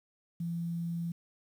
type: tone with quantisation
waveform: sine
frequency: 169.3 Hz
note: E3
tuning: 46 cents sharp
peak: -32 dBFS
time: 0.4-1.12 s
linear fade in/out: 5 ms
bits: 10
effects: none